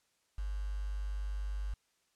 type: tone with quantisation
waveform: sine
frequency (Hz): 50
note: G1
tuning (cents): +35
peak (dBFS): -34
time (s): 0.38-1.74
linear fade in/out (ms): 5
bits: 9
effects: white hiss -75 dBFS RMS until 2.15 s + low-pass 9000 Hz 12 dB/octave